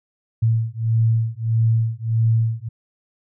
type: beating tone pair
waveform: sine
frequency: 112.5 / 114.1 Hz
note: A2 / A#2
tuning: +39 / -37 cents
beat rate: 1.6 Hz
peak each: -19 dBFS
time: 0.42-2.69 s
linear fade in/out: 10 ms
effects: none